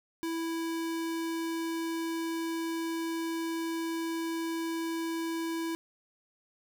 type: tone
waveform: square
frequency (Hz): 329.6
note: E4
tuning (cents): 0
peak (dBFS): -32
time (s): 0.23-5.75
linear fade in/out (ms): 0
effects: none